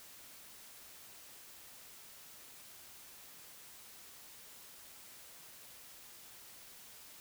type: silence
effects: white hiss -55 dBFS RMS until 7.2 s